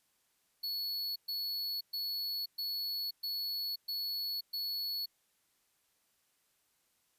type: tone bursts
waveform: square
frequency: 4400 Hz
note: C#8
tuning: 14 cents flat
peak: -35 dBFS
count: 7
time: 0.63-5.06 s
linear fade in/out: 10 ms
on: 530 ms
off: 120 ms
effects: white hiss -75 dBFS RMS until 7.18 s + resampled to 32000 Hz